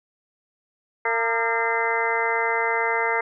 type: harmonic tone with a mistuned harmonic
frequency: 228.9 Hz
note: A#3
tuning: 31 cents flat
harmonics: 2 / 3 / 4 / 5 / 6 / 7 / 8 / 9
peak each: -27 / -31 / -26 / -32 / -31 / -30 / -31 / -26 dBFS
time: 1.05-3.21 s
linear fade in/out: 5 ms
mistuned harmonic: 5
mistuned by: +73 cents
effects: none